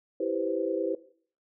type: chord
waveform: sine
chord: C major seventh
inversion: first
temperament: equal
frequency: 329.6 / 392 / 493.9 / 523.3 Hz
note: E4 / G4 / B4 / C5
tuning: 0 / 0 / 0 / 0 cents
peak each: -32 dBFS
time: 0.2-0.95 s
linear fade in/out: 5 ms
effects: noise-tail reverb RT60 0.5 s tail -17 dB re dry